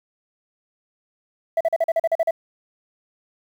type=tone bursts; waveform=sine; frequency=659.3 Hz; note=E5; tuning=in tune; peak=-13 dBFS; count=10; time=1.57-2.309 s; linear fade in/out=5 ms; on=37 ms; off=41 ms; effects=tanh soft clip ceiling -15 dBFS + 8-bit